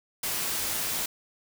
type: noise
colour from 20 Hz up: white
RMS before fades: -30 dBFS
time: 0.23-1.06 s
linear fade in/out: 5 ms
effects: none